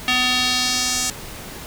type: tone with band-pass filter sweep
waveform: square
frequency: 251.4 Hz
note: B3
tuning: 31 cents sharp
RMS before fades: -20 dBFS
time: 0.08-1.1 s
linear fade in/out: 0 ms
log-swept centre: 2900 to 7200 Hz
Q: 1.8
effects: pink hiss -35 dBFS RMS until 1.66 s